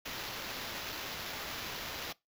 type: noise with sample-and-hold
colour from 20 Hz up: violet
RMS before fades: -41 dBFS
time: 0.05-2.13 s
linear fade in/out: 10 ms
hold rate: 8820 Hz
effects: noise-tail reverb RT60 0.2 s tail -22 dB re dry